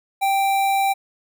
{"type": "tone with notch filter", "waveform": "square", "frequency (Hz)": 784, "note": "G5", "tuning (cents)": 0, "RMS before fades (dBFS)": -19, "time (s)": [0.21, 0.94], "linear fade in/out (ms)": 20, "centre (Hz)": 5800, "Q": 1.5, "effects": []}